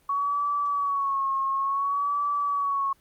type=tone with vibrato; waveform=sine; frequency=1118 Hz; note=C#6; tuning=14 cents sharp; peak=-23 dBFS; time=0.09-2.93 s; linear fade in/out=5 ms; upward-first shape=sine; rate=0.57 Hz; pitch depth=57 cents each way; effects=pink hiss -63 dBFS RMS until 3 s + Opus 24 kbps